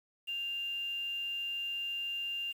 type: tone with quantisation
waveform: sine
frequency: 2794 Hz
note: F7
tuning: in tune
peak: -34 dBFS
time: 0.27-2.53 s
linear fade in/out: 20 ms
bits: 9
effects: none